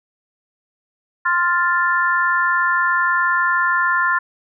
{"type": "chord", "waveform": "sine", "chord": "F major", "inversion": "second", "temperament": "equal", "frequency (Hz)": [1046.5, 1396.9, 1760], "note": ["C6", "F6", "A6"], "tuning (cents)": [0, 0, 0], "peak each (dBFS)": -19, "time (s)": [1.25, 4.19], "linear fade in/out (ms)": 10, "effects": []}